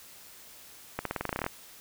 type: accelerating click train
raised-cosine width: 0.5 ms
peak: -15 dBFS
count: 13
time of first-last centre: 0.99-1.464 s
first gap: 63 ms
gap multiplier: 0.91
effects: white hiss -51 dBFS RMS until 1.8 s

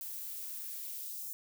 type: noise with high-pass filter sweep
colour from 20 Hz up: violet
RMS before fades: -42 dBFS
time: 0.01-1.33 s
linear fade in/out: 0 ms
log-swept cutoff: 250 to 6600 Hz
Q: 1.1
effects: none

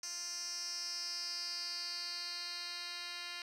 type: tone with band-pass filter sweep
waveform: 10% pulse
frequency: 349.2 Hz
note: F4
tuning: in tune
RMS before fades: -42 dBFS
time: 0.03-3.42 s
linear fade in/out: 2 ms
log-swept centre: 6100 to 3600 Hz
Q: 5.6
effects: none

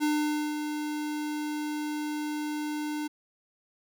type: tone with ADSR envelope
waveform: square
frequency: 300 Hz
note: D4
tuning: 37 cents sharp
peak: -24 dBFS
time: 0-3.08 s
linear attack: 33 ms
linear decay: 510 ms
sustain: -7 dB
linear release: 14 ms
effects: none

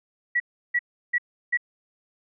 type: tone bursts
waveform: sine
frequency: 1935 Hz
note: B6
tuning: 36 cents flat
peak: -19 dBFS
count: 4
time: 0.35-1.574 s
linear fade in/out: 10 ms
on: 51 ms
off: 340 ms
effects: none

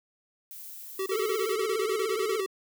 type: noise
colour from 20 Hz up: violet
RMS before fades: -43 dBFS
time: 0.51-1.53 s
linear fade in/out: 0 ms
type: tone bursts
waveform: square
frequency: 383.3 Hz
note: G4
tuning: 39 cents flat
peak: -29 dBFS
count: 15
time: 0.99-2.462 s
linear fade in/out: 5 ms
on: 72 ms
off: 28 ms
type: tone with vibrato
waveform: square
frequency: 438.5 Hz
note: A4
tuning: 6 cents flat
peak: -29 dBFS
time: 1.11-2.41 s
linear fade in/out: 10 ms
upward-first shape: triangle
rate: 17 Hz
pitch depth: 84 cents each way
effects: none

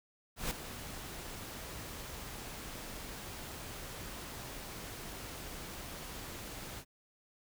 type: noise with ADSR envelope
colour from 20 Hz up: pink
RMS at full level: -34 dBFS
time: 0.36-6.85 s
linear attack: 150 ms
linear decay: 3 ms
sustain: -11 dB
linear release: 66 ms
effects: none

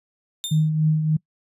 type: tone with exponential decay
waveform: sawtooth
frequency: 3618 Hz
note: A7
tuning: 48 cents sharp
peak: -20 dBFS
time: 0.44-0.69 s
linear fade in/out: 0 ms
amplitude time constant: 54 ms
type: tone with tremolo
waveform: sine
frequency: 155.56 Hz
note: D#3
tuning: in tune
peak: -14 dBFS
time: 0.51-1.17 s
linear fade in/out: 10 ms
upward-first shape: triangle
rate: 3.4 Hz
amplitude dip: 55%
effects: noise-tail reverb RT60 0.1 s tail -24 dB re dry + resampled to 32000 Hz

